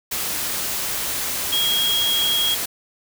sine tone in noise, 3280 Hz, G#7, 22 cents flat, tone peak -18 dBFS, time 1.52-2.55 s, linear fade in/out 10 ms, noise white, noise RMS -25 dBFS, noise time 0.11-2.66 s, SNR +4 dB, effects none

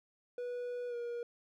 triangle tone with pitch glide, 489 to 475.9 Hz, B4 to A#4, -17 to +36 cents, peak -35 dBFS, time 0.38-1.23 s, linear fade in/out 2 ms, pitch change -47 cents, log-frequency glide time 0.88-0.95 s, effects none

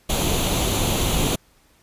pink noise with comb filter, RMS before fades -21 dBFS, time 0.09-1.36 s, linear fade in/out 10 ms, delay 0.29 ms, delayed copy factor +0.6, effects pink hiss -58 dBFS RMS until 1.82 s + resampled to 32000 Hz

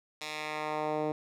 10% pulse tone with band-pass filter sweep, 153 Hz, D#3, 29 cents flat, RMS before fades -34 dBFS, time 0.21-1.12 s, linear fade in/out 2 ms, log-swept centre 4000 to 400 Hz, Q 0.94, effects none

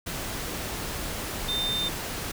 sine tone in noise, 3600 Hz, A7, 39 cents sharp, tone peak -26 dBFS, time 1.48-1.89 s, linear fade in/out 10 ms, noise pink, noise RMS -33 dBFS, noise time 0.06-2.32 s, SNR +4 dB, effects none

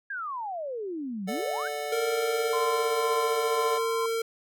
sine exponential two-way sweep, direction down then up, 1661.2 to 180.6 to 1661.2 Hz, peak -31 dBFS, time 0.1-1.68 s, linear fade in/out 5 ms, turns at 1.27 s
square chord, D major, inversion second, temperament just, 440.5 / 587.3 / 734.2 Hz, A4 / D5 / F#5, +2 / 0 / -14 cents, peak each -36 dBFS, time 1.27-3.79 s, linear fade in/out 20 ms
square tone with pitch glide, 460.4 to 455.1 Hz, A#4 to A#4, -22 to -42 cents, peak -27 dBFS, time 1.92-4.22 s, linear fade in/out 5 ms, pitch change -20 cents, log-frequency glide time 2.04-3.27 s
sine tone with tremolo, 1035 Hz, C6, 19 cents flat, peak -27 dBFS, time 2.53-4.06 s, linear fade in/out 2 ms, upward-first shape sine, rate 2 Hz, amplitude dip 45%
effects none

